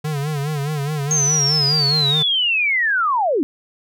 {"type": "tone with vibrato", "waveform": "square", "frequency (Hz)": 146.83, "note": "D3", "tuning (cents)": 0, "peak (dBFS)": -21, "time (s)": [0.04, 2.23], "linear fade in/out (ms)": 10, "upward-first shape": "sine", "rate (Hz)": 4.8, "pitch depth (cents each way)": 100}
{"type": "linear sweep", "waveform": "sine", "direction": "down", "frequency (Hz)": [6470, 255.3], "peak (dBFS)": -15, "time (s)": [1.11, 3.43], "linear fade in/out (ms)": 0}
{"effects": []}